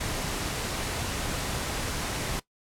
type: noise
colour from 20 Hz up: pink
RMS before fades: -31 dBFS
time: 0-2.4 s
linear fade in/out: 10 ms
effects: noise-tail reverb RT60 0.1 s tail -18 dB re dry + low-pass 11000 Hz 12 dB/octave